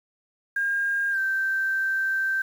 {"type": "tone with pitch glide", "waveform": "sine", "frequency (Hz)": [1613, 1561.7], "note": ["G6", "G6"], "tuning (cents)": [49, -7], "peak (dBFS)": -22, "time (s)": [0.56, 2.42], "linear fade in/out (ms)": 5, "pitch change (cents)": -56, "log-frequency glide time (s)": [1.11, 1.18], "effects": ["8-bit"]}